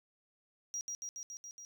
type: tone with echo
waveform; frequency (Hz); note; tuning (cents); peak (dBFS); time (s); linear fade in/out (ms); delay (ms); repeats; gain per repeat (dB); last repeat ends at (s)
triangle; 5730; F8; +44; -34; 0.74-0.81; 0; 140; 6; -2; 1.65
effects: tanh soft clip ceiling -30 dBFS